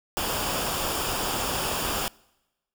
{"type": "noise with comb filter", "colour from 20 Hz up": "pink", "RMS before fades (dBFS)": -28, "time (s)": [0.17, 2.08], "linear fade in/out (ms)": 0, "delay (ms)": 0.49, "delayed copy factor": -0.55, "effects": ["noise-tail reverb RT60 1.0 s tail -25 dB re dry"]}